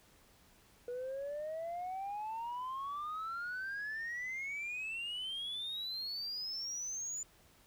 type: exponential sweep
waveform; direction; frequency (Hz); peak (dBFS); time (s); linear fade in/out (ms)
sine; up; 482.2 to 7070; -36; 0.88-7.23; 2
effects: tanh soft clip ceiling -36 dBFS + pink hiss -65 dBFS RMS until 7.66 s